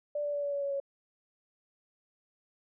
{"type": "tone with pitch steps", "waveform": "sine", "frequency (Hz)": [587.3, 581.9, 576.5, 571.2, 566, 560.8, 555.6], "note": ["D5", "D5", "D5", "D5", "C#5", "C#5", "C#5"], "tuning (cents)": [0, -16, -32, -48, 36, 20, 4], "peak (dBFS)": -30, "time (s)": [0.15, 0.801], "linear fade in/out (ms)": 5, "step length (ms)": 93, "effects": []}